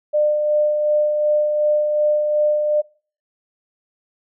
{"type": "tone with tremolo", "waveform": "sine", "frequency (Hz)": 600, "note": "D5", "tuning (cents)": 37, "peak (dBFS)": -13, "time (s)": [0.13, 2.82], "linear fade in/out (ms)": 20, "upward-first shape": "sine", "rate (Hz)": 2.7, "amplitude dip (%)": 35, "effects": ["noise-tail reverb RT60 0.4 s tail -21 dB re dry"]}